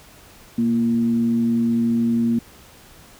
sine tone with frequency modulation, 233.1 Hz, A#3, in tune, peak -16 dBFS, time 0.58-2.39 s, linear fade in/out 5 ms, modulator 110 Hz, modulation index 0.31, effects pink hiss -47 dBFS RMS until 3.19 s

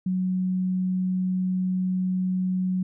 sine tone, 184.8 Hz, F#3, 2 cents flat, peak -22 dBFS, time 0.06-2.83 s, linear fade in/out 5 ms, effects none

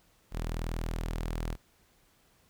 sawtooth tone, 40.65 Hz, E1, 23 cents flat, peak -28 dBFS, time 0.31-1.57 s, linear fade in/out 50 ms, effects pink hiss -66 dBFS RMS until 2.49 s

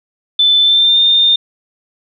sine tone with pitch glide, 3520 to 3623 Hz, A7 to A7, 0 to +50 cents, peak -7 dBFS, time 0.39-1.36 s, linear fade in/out 5 ms, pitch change +50 cents, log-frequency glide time 0.61-1 s, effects none

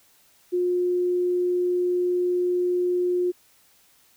sine tone, 357.5 Hz, F4, 41 cents sharp, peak -20 dBFS, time 0.52-3.32 s, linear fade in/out 20 ms, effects white hiss -59 dBFS RMS until 4.16 s

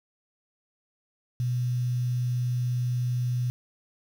sine tone with quantisation, 123.47 Hz, B2, in tune, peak -24 dBFS, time 1.4-3.5 s, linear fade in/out 0 ms, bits 8, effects none

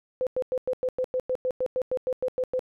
sine tone bursts, 510 Hz, C5, 44 cents flat, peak -23 dBFS, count 16, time 0.21-2.593 s, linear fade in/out 0 ms, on 58 ms, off 97 ms, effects none

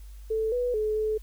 sine tone with pitch steps, 440.6 / 491.5 / 429.2 / 432.3 Hz, A4 / B4 / A4 / A4, +2 / -8 / -43 / -31 cents, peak -24 dBFS, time 0.3-1.18 s, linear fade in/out 10 ms, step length 220 ms, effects added 50 Hz sine -41 dBFS peak until 1.22 s + white hiss -60 dBFS RMS until 1.22 s

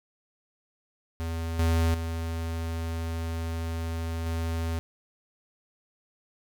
square tone with level steps, 82.41 Hz, E2, in tune, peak -30 / -22 / -30 / -28 dBFS, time 1.2-4.79 s, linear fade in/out 0 ms, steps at 1.59 / 1.94 / 4.26 s, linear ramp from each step 2 ms, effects none

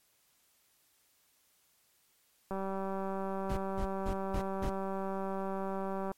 click train, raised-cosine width 1 ms, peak -24 dBFS, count 697, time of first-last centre 2.51-6.116 s, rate 193 Hz
brown noise bursts, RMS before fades -34 dBFS, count 5, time 3.49-4.7 s, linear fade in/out 10 ms, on 82 ms, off 200 ms
effects white hiss -70 dBFS RMS until 6.17 s + MP3 64 kbps

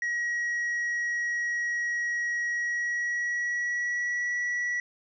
triangle tone with pitch glide, 1905 to 1941.7 Hz, A#6 to B6, +37 to -30 cents, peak -25 dBFS, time 0.02-4.8 s, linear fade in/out 2 ms, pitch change +33 cents, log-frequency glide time 2.49-4.37 s, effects resampled to 16000 Hz

